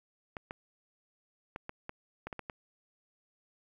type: clicks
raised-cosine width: 0.5 ms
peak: -24 dBFS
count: 9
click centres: 0.368 / 0.509 / 1.561 / 1.694 / 1.894 / 2.27 / 2.328 / 2.393 / 2.498 s
effects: 10-bit